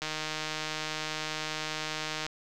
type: click train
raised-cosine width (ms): 0.2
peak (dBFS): -16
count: 349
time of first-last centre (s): 0.02-2.265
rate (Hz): 155
effects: none